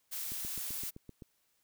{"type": "noise", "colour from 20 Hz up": "blue", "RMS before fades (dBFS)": -39, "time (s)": [0.11, 0.91], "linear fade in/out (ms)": 20}
{"type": "click train", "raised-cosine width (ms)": 3, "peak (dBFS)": -34, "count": 8, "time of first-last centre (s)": [0.32, 1.222], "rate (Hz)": 7.76}
{"effects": ["white hiss -75 dBFS RMS until 1.63 s"]}